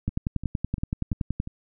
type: two click trains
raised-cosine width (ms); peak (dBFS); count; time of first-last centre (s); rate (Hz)
5; -13 / -22; 15 / 5; 0.08-1.401 / 0.09-1.474; 10.6 / 2.89
effects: none